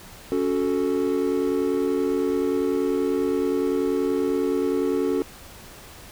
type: chord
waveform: triangle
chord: F# minor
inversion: second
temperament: equal with one note detuned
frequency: 279.1 / 370 / 440 Hz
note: C#4 / F#4 / A4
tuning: +12 / 0 / 0 cents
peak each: -23 dBFS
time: 0.32-5.22 s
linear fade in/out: 0 ms
effects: pink hiss -44 dBFS RMS until 6.11 s